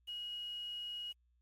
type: tone with quantisation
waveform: sine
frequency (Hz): 2895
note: F#7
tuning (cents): -38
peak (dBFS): -40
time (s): 0.07-1.13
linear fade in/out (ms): 20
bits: 10
effects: added 60 Hz sine -70 dBFS peak until 1.41 s + MP3 64 kbps